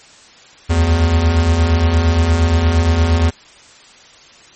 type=beating tone pair; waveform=square; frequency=74.6 / 83.2 Hz; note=D2 / E2; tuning=+28 / +17 cents; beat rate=8.6 Hz; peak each=-19 / -12 dBFS; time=0.69-3.31 s; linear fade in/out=20 ms; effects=white hiss -43 dBFS RMS until 4.55 s + MP3 32 kbps